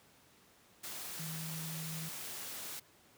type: tone in noise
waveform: sine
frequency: 160.5 Hz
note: E3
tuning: 46 cents flat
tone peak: -41 dBFS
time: 1.19-2.09 s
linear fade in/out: 10 ms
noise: white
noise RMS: -44 dBFS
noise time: 0.83-2.8 s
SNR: 0 dB
effects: pink hiss -64 dBFS RMS until 3.17 s + high-pass 100 Hz 12 dB/octave